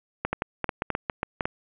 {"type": "clicks", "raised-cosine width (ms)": 0.5, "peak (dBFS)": -10, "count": 12, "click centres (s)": [0.25, 0.33, 0.421, 0.643, 0.692, 0.821, 0.903, 0.951, 1.098, 1.231, 1.408, 1.455], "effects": ["resampled to 8000 Hz", "7-bit"]}